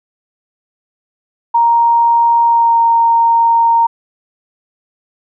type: tone with pitch glide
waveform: sine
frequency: 934 to 925.4 Hz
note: A#5 to A#5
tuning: +3 to -13 cents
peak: -7 dBFS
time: 1.54-3.87 s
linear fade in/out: 10 ms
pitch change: -16 cents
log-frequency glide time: 2.45-2.79 s
effects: none